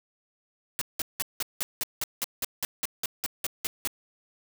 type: noise bursts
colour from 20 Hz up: white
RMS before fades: -29 dBFS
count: 16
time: 0.79-3.874 s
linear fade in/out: 0 ms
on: 24 ms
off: 180 ms
effects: none